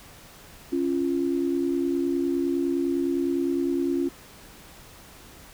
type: tone pair together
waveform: sine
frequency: 275.8 / 345.6 Hz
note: C#4 / F4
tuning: -9 / -18 cents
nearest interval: major third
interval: 391 cents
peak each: -25 dBFS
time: 0.72-4.09 s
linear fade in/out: 10 ms
effects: pink hiss -48 dBFS RMS until 5.53 s